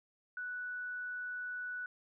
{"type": "tone", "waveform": "sine", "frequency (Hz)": 1480, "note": "F#6", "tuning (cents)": 0, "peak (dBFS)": -38, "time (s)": [0.37, 1.86], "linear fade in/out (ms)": 2, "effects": []}